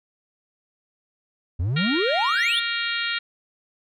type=exponential sweep; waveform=triangle; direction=up; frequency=77.78 to 3777 Hz; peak=-19 dBFS; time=1.59-2.6 s; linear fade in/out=10 ms
type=harmonic tone; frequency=466.2 Hz; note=A#4; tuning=in tune; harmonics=3 / 4 / 5 / 6 / 7 / 8 / 9; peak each=-29 / -30 / -31 / -32 / -32 / -33 / -34 dBFS; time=1.76-3.19 s; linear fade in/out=10 ms
effects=none